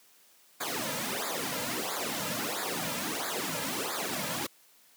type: noise with flanger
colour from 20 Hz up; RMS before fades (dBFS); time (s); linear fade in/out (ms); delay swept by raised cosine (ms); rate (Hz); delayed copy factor
pink; -33; 0.6-4.47; 10; 0.34 to 2.74; 1.5; -0.95
effects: white hiss -61 dBFS RMS until 4.96 s + high-pass 200 Hz 12 dB/octave